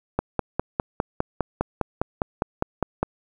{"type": "click train", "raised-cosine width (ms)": 1, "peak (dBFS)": -7, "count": 15, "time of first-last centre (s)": [0.19, 3.03], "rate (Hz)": 4.93, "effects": ["8-bit"]}